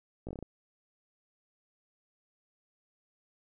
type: slowing click train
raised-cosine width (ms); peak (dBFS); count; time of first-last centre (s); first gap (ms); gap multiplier
2; -27; 7; 0.27-0.427; 17; 1.17
effects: none